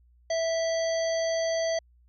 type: harmonic tone with a mistuned harmonic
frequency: 656 Hz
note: E5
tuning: 9 cents flat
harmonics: 1 / 3 / 5 / 7 / 9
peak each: -25 / -37 / -42 / -39 / -39 dBFS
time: 0.3-1.79 s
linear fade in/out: 5 ms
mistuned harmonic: 9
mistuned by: +56 cents
effects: added 60 Hz sine -57 dBFS peak until 2.08 s